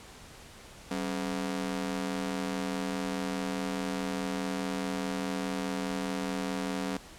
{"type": "ring-modulated tone", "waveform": "sawtooth", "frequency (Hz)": 233.1, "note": "A#3", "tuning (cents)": 0, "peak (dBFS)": -24, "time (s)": [0.91, 6.97], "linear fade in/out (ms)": 2, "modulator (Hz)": 42.4, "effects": ["pink hiss -50 dBFS RMS until 7.18 s", "low-pass 10000 Hz 12 dB/octave"]}